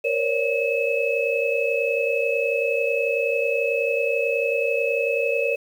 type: tone cluster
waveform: sine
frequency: 469.6 / 537 / 568 / 2583 Hz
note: A#4 / C5 / C#5 / E7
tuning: +13 / +45 / +42 / -36 cents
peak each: -24 / -28 / -25 / -25 dBFS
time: 0.04-5.56 s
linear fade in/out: 10 ms
effects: 8-bit